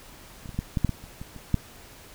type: clicks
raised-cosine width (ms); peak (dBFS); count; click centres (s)
5; -27 / -25 / -30 / -14 / -12 / -8 / -15 / -30 / -24 / -28 / -8; 11; 0.458 / 0.492 / 0.545 / 0.59 / 0.772 / 0.847 / 0.893 / 1.04 / 1.215 / 1.363 / 1.543
effects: pink hiss -48 dBFS RMS until 2.14 s